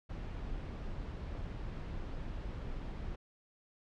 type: noise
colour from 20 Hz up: brown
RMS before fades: -41 dBFS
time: 0.09-3.16 s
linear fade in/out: 10 ms
effects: low-pass 4000 Hz 12 dB/octave